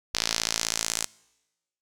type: tone with band-pass filter sweep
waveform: sawtooth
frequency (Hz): 55.9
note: A1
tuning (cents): +28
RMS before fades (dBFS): -29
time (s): 0.14-1.06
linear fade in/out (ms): 10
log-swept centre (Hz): 4900 to 7400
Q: 1.8
effects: noise-tail reverb RT60 1.0 s tail -24 dB re dry